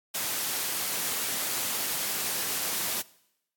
white high-pass noise, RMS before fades -30 dBFS, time 0.14-3.02 s, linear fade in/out 10 ms, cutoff 140 Hz, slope 12 dB/octave, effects noise-tail reverb RT60 0.8 s tail -21 dB re dry + AAC 64 kbps

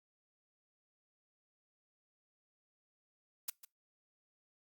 blue noise with echo, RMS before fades -36 dBFS, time 3.48-3.5 s, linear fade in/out 5 ms, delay 150 ms, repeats 1, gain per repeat -15 dB, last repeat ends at 3.65 s, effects noise-tail reverb RT60 0.2 s tail -23 dB re dry + Opus 48 kbps

